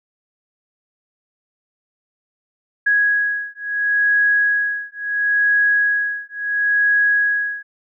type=beating tone pair; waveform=sine; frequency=1661.2 / 1661.93 Hz; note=G#6 / G#6; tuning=0 / +1 cents; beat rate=0.73 Hz; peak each=-18 dBFS; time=2.86-7.63 s; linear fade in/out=10 ms; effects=none